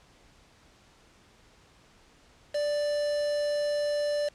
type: tone with quantisation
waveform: triangle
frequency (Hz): 587.3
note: D5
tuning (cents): 0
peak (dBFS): -24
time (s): 2.54-4.29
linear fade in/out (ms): 10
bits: 6
effects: pink hiss -59 dBFS RMS until 4.34 s + low-pass 7000 Hz 12 dB/octave